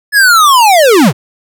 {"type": "linear sweep", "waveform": "square", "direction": "down", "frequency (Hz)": [1729, 101.6], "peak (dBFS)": -4, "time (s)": [0.12, 1.13], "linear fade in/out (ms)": 50, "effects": []}